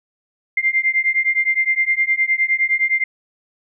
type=beating tone pair; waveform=sine; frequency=2094 / 2103.7 Hz; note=C7 / C7; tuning=+1 / +9 cents; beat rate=9.7 Hz; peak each=-18 / -18 dBFS; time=0.57-3.04 s; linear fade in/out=5 ms; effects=none